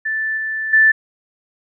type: tone with level steps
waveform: sine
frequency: 1760 Hz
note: A6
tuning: in tune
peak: -18 / -20 / -8 dBFS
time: 0.05-0.92 s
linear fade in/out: 10 ms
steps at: 0.37 / 0.73 s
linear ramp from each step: 5 ms
effects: none